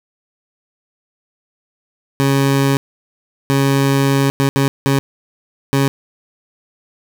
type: tone bursts at uneven times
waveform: 20% pulse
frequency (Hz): 137.6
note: C#3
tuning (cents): -12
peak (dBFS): -7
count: 6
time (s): 2.2-2.77 / 3.5-4.3 / 4.4-4.49 / 4.56-4.68 / 4.86-4.99 / 5.73-5.88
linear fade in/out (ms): 0
effects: none